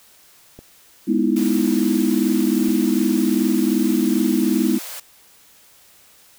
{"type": "clicks", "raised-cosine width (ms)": 2, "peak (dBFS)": [-25, -25], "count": 2, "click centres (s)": [0.59, 2.686]}
{"type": "chord", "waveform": "sine", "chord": "E major seventh", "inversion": "first", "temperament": "equal with one note detuned", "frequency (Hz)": [207.7, 246.9, 311.1, 333.7], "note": ["G#3", "B3", "D#4", "E4"], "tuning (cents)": [0, 0, 0, 21], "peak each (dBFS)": [-21, -20, -21, -22], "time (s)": [1.07, 4.79], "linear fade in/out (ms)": 20}
{"type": "high-pass noise", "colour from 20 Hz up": "white", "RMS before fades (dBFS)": -33, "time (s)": [1.36, 5], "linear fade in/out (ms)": 5, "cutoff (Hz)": 460, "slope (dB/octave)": 96}
{"effects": ["white hiss -51 dBFS RMS until 6.38 s"]}